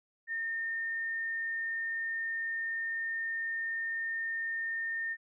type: tone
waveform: sine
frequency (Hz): 1821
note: A#6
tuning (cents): -41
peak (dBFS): -32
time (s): 0.27-5.17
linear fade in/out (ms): 50
effects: none